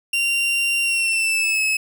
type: tone with pitch glide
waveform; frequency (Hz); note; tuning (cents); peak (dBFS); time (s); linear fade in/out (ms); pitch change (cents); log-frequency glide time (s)
40% pulse; 2767 to 2582; F7 to E7; -17 to -37; -17; 0.13-1.77; 5; -120; 0.82-1.61
effects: none